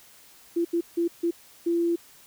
sine tone bursts at uneven times, 340.1 Hz, F4, 46 cents flat, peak -21 dBFS, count 5, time 0.56-0.65 / 0.73-0.81 / 0.97-1.08 / 1.23-1.31 / 1.66-1.96 s, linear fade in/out 10 ms, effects white hiss -53 dBFS RMS until 2.26 s

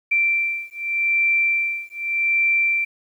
sine beating tone pair, 2349 / 2349.84 Hz, D7 / D7, 0 / 0 cents, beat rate 0.84 Hz, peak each -21 dBFS, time 0.11-2.85 s, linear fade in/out 10 ms, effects 9-bit

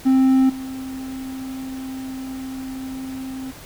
triangle tone with level steps, 263.1 Hz, C4, 10 cents sharp, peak -10 / -26 dBFS, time 0.05-3.52 s, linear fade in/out 20 ms, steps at 0.49 s, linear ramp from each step 10 ms, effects pink hiss -41 dBFS RMS until 3.65 s

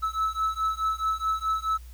triangle beating tone pair, 1301 / 1305.7 Hz, E6 / E6, -23 / -17 cents, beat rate 4.7 Hz, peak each -26 / -26 dBFS, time 0.02-1.78 s, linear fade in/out 20 ms, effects added 60 Hz sine -41 dBFS peak until 1.93 s + white hiss -57 dBFS RMS until 1.93 s

